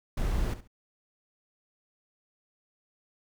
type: noise with echo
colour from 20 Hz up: brown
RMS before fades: -28 dBFS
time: 0.17-0.54 s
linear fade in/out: 5 ms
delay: 68 ms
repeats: 2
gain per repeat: -13 dB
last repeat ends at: 0.676 s
effects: none